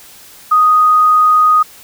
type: tone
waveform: sine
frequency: 1244.5 Hz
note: D#6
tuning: in tune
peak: -6 dBFS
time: 0.51-1.63 s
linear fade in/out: 10 ms
effects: white hiss -39 dBFS RMS until 1.83 s